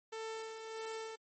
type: tone with tremolo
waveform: sawtooth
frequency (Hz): 444.6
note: A4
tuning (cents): +18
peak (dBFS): -36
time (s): 0.12-1.16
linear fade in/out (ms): 10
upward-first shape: sine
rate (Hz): 1.6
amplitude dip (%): 45
effects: MP3 32 kbps